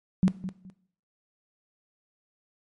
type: tone with echo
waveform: sine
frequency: 185 Hz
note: F#3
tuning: in tune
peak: -16 dBFS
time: 0.23-0.28 s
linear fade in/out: 0 ms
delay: 210 ms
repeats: 2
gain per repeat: -13 dB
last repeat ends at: 0.7 s
effects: noise-tail reverb RT60 0.6 s tail -17 dB re dry + MP3 48 kbps